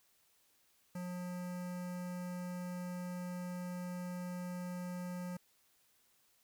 square tone with notch filter, 179.1 Hz, F3, 44 cents sharp, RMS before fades -42 dBFS, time 0.95-5.37 s, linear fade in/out 5 ms, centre 3500 Hz, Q 1.1, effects white hiss -72 dBFS RMS until 6.43 s

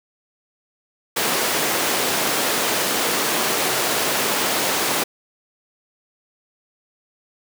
pink high-pass noise, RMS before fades -21 dBFS, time 1.16-5.04 s, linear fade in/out 10 ms, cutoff 320 Hz, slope 12 dB/octave, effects none

